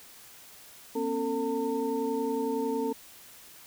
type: tone cluster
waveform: sine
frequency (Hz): 239.7 / 270.6 / 448.8 / 904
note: A#3 / C#4 / A4 / A5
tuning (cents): +48 / -42 / +34 / +47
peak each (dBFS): -35 / -32 / -30 / -36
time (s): 0.95-2.93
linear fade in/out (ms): 10
effects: white hiss -51 dBFS RMS until 3.66 s